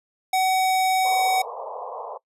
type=tone; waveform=square; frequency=753 Hz; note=F#5; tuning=30 cents sharp; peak=-19 dBFS; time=0.33-1.42 s; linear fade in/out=5 ms
type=band-pass noise; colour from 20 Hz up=pink; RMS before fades=-34 dBFS; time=1.04-2.18 s; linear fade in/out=10 ms; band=450 to 1100 Hz; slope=96 dB/octave
effects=noise-tail reverb RT60 0.1 s tail -23 dB re dry + resampled to 32000 Hz